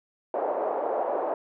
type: band-pass noise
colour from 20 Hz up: white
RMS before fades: -28 dBFS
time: 0.34-1.34 s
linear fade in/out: 2 ms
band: 430 to 740 Hz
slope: 24 dB/octave
effects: none